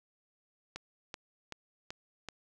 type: click train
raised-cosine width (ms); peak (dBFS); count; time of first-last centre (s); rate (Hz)
0.2; -23; 5; 0.76-2.287; 2.62
effects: none